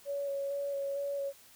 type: tone with vibrato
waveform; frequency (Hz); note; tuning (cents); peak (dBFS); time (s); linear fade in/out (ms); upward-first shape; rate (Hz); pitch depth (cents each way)
sine; 560; C#5; +18; -32; 0.05-1.33; 50; square; 2.2; 13
effects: white hiss -58 dBFS RMS until 1.55 s